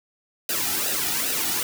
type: noise with flanger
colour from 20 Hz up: white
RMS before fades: -25 dBFS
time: 0.49-1.63 s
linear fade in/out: 2 ms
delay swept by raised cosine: 0.9 to 1.9 ms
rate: 2.5 Hz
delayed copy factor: -0.7
effects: none